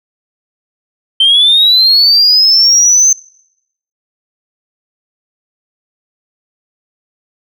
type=linear sweep; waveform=sine; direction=up; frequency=3098 to 6272 Hz; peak=-3 dBFS; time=1.2-3.13 s; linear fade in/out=5 ms; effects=noise-tail reverb RT60 0.8 s tail -25 dB re dry + tanh soft clip ceiling -1 dBFS